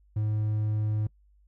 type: tone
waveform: triangle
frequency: 106.9 Hz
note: A2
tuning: 49 cents flat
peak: -23 dBFS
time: 0.16-1.07 s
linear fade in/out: 5 ms
effects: noise-tail reverb RT60 0.1 s tail -23 dB re dry + added 50 Hz sine -58 dBFS peak until 1.47 s